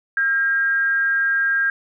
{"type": "tone with frequency modulation", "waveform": "sine", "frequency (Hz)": 1610, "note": "G6", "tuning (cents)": 46, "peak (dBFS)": -16, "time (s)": [0.17, 1.7], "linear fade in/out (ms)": 2, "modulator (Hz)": 273, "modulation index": 0.27, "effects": []}